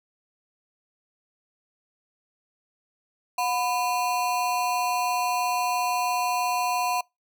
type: ring-modulated tone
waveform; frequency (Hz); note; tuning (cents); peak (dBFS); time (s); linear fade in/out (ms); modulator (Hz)
square; 860; A5; -40; -21; 3.38-7.01; 5; 137
effects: noise-tail reverb RT60 0.2 s tail -25 dB re dry